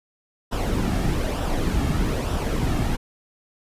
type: noise with flanger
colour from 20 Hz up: brown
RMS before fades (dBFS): -23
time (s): 0.51-2.97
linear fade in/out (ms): 20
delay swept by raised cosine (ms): 0.45 to 2.05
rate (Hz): 1.1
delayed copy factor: -0.5
effects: resampled to 32000 Hz